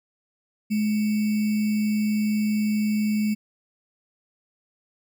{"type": "tone with sample-and-hold", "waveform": "sine", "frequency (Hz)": 212.2, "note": "G#3", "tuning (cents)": 38, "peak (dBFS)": -20, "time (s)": [0.7, 3.35], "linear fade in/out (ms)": 20, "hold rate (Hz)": 2450, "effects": []}